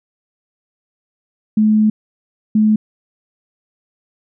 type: tone pair in turn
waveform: sine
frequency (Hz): 214.9 / 214.9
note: A3 / A3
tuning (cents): -41 / -41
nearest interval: unison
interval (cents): 0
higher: neither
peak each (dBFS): -9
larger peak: neither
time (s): 1.57-1.9 / 2.55-2.76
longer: first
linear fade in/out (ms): 5
effects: none